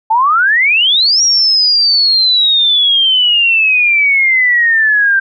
sine exponential two-way sweep, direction up then down, 859 to 5700 to 1563 Hz, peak -7 dBFS, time 0.1-5.2 s, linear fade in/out 10 ms, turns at 1.22 s, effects none

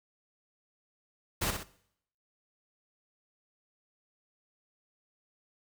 pink noise with echo, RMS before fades -31 dBFS, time 1.41-1.51 s, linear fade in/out 10 ms, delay 63 ms, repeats 2, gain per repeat -6 dB, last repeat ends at 1.636 s, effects noise-tail reverb RT60 0.7 s tail -19 dB re dry

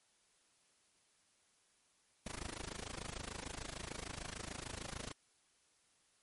pink noise with amplitude modulation, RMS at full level -42 dBFS, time 2.26-5.12 s, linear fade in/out 5 ms, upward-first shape sine, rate 26.7 Hz, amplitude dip 95%, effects white hiss -73 dBFS RMS until 6.22 s + MP3 48 kbps

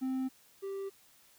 triangle tone pair in turn, 261.3 / 391.5 Hz, C4 / G4, -2 / -2 cents, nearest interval perfect fifth, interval 700 cents, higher second, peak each -29 / -34 dBFS, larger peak first, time 0.01-0.29 / 0.62-0.9 s, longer neither, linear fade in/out 20 ms, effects white hiss -63 dBFS RMS until 1.38 s

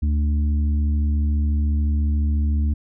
harmonic tone, 74.1 Hz, D2, 16 cents sharp, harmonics 1 / 3 / 4, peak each -17 / -29 / -37 dBFS, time 0.02-2.74 s, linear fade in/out 10 ms, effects none

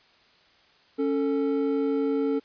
triangle tone pair together, 277 / 444.5 Hz, C#4 / A4, -1 / +18 cents, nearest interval minor sixth, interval 819 cents, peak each -23 / -24 dBFS, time 0.98-2.4 s, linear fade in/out 20 ms, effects white hiss -59 dBFS RMS until 2.44 s + resampled to 11025 Hz

